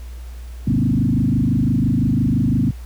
sine tone with frequency modulation, 185 Hz, F#3, in tune, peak -14 dBFS, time 0.67-2.71 s, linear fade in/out 5 ms, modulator 25.9 Hz, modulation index 3.4, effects added 60 Hz sine -30 dBFS peak until 2.85 s + pink hiss -48 dBFS RMS until 2.85 s

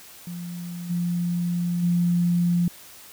sine tone with level steps, 174.2 Hz, F3, 4 cents flat, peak -31 / -22 / -18 dBFS, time 0.27-2.68 s, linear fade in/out 2 ms, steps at 0.89 / 1.82 s, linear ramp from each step 20 ms, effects white hiss -46 dBFS RMS until 3.12 s

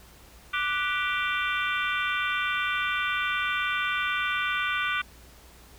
harmonic tone with a mistuned harmonic, 392 Hz, G4, in tune, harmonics 3 / 4 / 5 / 6 / 7 / 8 / 9, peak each -31 / -29 / -35 / -32 / -36 / -38 / -38 dBFS, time 0.53-5.02 s, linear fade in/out 10 ms, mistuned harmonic 4, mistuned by -100 cents, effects added 60 Hz sine -53 dBFS peak until 5.78 s + pink hiss -53 dBFS RMS until 5.78 s

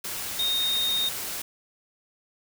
sine tone in noise, 3700 Hz, A#7, 14 cents flat, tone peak -23 dBFS, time 0.39-1.09 s, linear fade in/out 5 ms, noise white, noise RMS -33 dBFS, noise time 0.04-1.42 s, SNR +7 dB, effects none

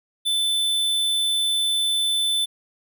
square tone, 3520 Hz, A7, in tune, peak -20 dBFS, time 0.25-2.46 s, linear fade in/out 20 ms, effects none

